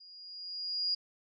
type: tone with level ramp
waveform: sine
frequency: 4859 Hz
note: D#8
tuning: 42 cents flat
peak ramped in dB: -52 to -27 dBFS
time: 0-0.95 s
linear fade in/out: 10 ms
effects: none